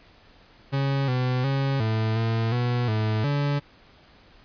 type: tone with pitch steps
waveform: 40% pulse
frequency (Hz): 137.7 / 126.6 / 136.9 / 110.3 / 113.2 / 122.1 / 108.5 / 143.6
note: C#3 / B2 / C#3 / A2 / A2 / B2 / A2 / D3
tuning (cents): -11 / +43 / -21 / +5 / +50 / -19 / -24 / -39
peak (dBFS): -21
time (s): 0.72-3.6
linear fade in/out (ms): 20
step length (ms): 360
effects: pink hiss -54 dBFS RMS until 4.44 s + resampled to 11025 Hz